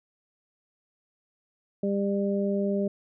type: harmonic tone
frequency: 199.5 Hz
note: G3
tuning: 31 cents sharp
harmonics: 1 / 2 / 3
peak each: -26 / -29 / -31 dBFS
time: 1.83-2.88 s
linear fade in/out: 5 ms
effects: none